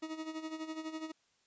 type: tone with tremolo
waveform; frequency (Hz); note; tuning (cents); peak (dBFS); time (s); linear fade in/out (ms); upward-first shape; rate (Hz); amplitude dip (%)
40% pulse; 316.6; D#4; +30; -36; 0.02-1.12; 10; sine; 12; 70
effects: white hiss -73 dBFS RMS until 1.46 s + resampled to 16000 Hz